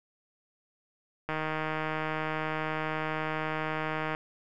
click train, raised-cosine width 0.5 ms, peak -17 dBFS, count 447, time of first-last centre 1.29-4.149 s, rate 156 Hz, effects none

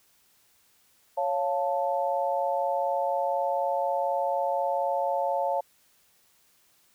sine chord, Db augmented, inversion none, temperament equal, 554.4 / 698.5 / 880 Hz, Db5 / F5 / A5, 0 / 0 / 0 cents, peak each -28 / -29 / -29 dBFS, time 1.17-5.61 s, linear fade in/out 10 ms, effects white hiss -64 dBFS RMS until 6.94 s

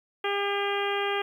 harmonic tone, 402.3 Hz, G4, 45 cents sharp, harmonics 1 / 2 / 3 / 4 / 5 / 6 / 7 / 8, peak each -29 / -32 / -34 / -35 / -36 / -37 / -37 / -38 dBFS, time 0.24-1.22 s, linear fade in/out 5 ms, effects 10-bit

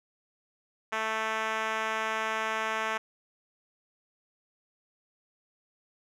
5% pulse tone with band-pass filter, 220 Hz, A3, in tune, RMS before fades -31 dBFS, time 0.92-2.98 s, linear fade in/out 10 ms, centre 1200 Hz, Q 0.66, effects none

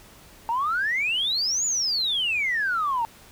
sine exponential two-way sweep, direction up then down, 890 to 7040 to 890 Hz, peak -21 dBFS, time 0.49-3.05 s, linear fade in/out 0 ms, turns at 1.65 s, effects tanh soft clip ceiling -17 dBFS + pink hiss -50 dBFS RMS until 3.31 s

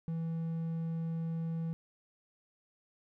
triangle tone, 164.2 Hz, E3, 6 cents flat, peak -31 dBFS, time 0.08-1.73 s, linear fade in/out 0 ms, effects none

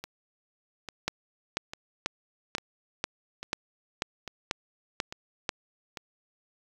two click trains, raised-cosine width 0.2 ms, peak -20 / -10 dBFS, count 8 / 10, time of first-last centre 0.04-5.972 / 1.08-5.492 s, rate 1.18 / 2.04 Hz, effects 7-bit

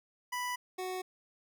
25% pulse tone pair in turn, 987.8 / 370 Hz, B5 / F#4, 0 / 0 cents, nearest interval octave + perfect fourth, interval 1700 cents, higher first, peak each -30 / -32 dBFS, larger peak first, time 0.32-0.56 / 0.78-1.02 s, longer neither, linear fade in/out 10 ms, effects none

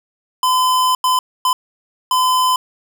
square tone bursts at uneven times, 1018 Hz, C6, 48 cents flat, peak -13 dBFS, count 4, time 0.43-0.95 / 1.04-1.19 / 1.45-1.53 / 2.11-2.56 s, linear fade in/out 2 ms, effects none

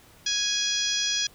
harmonic tone with a mistuned harmonic, 830.6 Hz, G#5, in tune, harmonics 2 / 3 / 4 / 5 / 6 / 7 / 8, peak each -35 / -36 / -28 / -35 / -30 / -29 / -39 dBFS, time 0.26-1.27 s, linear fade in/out 5 ms, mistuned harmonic 8, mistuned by +16 cents, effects pink hiss -54 dBFS RMS until 1.34 s

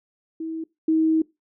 sine tone pair in turn, 322.9 / 318.8 Hz, E4 / D#4, -36 / +42 cents, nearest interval unison, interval 22 cents, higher first, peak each -27 / -16 dBFS, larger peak second, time 0.4-0.64 / 0.88-1.22 s, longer second, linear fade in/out 5 ms, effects noise-tail reverb RT60 0.2 s tail -21 dB re dry

